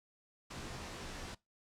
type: noise with comb filter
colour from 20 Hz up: pink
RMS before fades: -45 dBFS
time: 0.5-1.35 s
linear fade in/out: 10 ms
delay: 19 ms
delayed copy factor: -0.85
effects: noise-tail reverb RT60 0.2 s tail -21 dB re dry + low-pass 7000 Hz 12 dB/octave